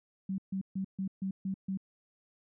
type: tone bursts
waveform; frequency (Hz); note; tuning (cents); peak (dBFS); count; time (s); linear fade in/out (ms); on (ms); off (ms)
sine; 191.7; G3; -38; -31; 7; 0.29-1.774; 5; 92; 140
effects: none